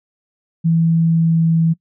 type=tone with pitch glide; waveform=sine; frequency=164.81 to 163.86 Hz; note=E3 to E3; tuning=0 to -10 cents; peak=-11 dBFS; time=0.64-1.74 s; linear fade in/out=20 ms; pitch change=-10 cents; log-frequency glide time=1.02-1.47 s; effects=noise-tail reverb RT60 0.1 s tail -23 dB re dry